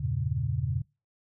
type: chord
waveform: sine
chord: E diminished seventh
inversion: none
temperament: equal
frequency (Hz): 82.41 / 98 / 116.54 / 138.59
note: E2 / G2 / Bb2 / Db3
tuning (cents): 0 / 0 / 0 / 0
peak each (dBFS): -34 / -34 / -31 / -30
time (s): 0-0.82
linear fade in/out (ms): 10
effects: noise-tail reverb RT60 0.3 s tail -25 dB re dry

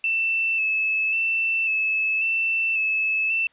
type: tone with vibrato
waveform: sine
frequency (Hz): 2637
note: E7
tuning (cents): 0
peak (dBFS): -20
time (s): 0.04-3.47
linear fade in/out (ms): 2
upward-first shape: square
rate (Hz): 0.92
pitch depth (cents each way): 22
effects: white hiss -61 dBFS RMS until 3.52 s + resampled to 8000 Hz

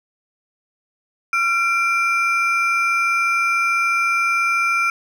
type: ring-modulated tone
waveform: triangle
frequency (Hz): 1864.7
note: A#6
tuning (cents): 0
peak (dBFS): -11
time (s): 1.33-4.9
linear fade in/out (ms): 2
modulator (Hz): 497
effects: none

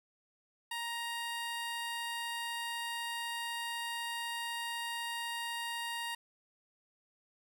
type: tone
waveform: 15% pulse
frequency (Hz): 936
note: A#5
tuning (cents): +7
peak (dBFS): -30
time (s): 0.71-6.15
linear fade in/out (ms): 5
effects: none

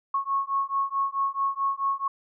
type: beating tone pair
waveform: sine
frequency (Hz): 1096 / 1100.6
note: C#6 / C#6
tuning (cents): -20 / -13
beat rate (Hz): 4.6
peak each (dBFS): -27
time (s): 0.14-2.08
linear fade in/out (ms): 5
effects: none

